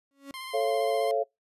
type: tone with exponential growth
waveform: 35% pulse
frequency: 277.2 Hz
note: C#4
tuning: in tune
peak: -34 dBFS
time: 0.11-0.31 s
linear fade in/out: 1 ms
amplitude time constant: 43 ms
type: tone with vibrato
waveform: 15% pulse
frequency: 1046.5 Hz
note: C6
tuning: in tune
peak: -31 dBFS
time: 0.34-1.11 s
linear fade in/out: 0 ms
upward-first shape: square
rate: 15 Hz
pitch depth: 16 cents each way
type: chord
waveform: sine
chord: A augmented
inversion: none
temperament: just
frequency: 440 / 550 / 687.5 Hz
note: A4 / C#5 / E#5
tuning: 0 / -14 / -27 cents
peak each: -28 dBFS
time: 0.53-1.24 s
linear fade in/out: 20 ms
effects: noise-tail reverb RT60 0.2 s tail -26 dB re dry + resampled to 32000 Hz